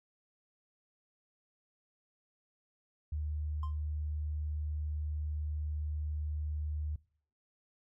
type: tone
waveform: sine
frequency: 75.6 Hz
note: D#2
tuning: 49 cents flat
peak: -33 dBFS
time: 3.12-6.96 s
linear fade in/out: 5 ms
type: tone with exponential decay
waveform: triangle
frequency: 1046.5 Hz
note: C6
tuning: in tune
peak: -38 dBFS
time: 3.63-3.78 s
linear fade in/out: 2 ms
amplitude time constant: 32 ms
effects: noise-tail reverb RT60 0.5 s tail -22 dB re dry